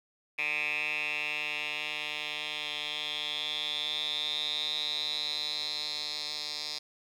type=tone with band-pass filter sweep; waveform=10% pulse; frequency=150.1 Hz; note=D3; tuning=38 cents sharp; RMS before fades=-34 dBFS; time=0.38-6.79 s; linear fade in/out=10 ms; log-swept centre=2500 to 4600 Hz; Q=9.3; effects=10-bit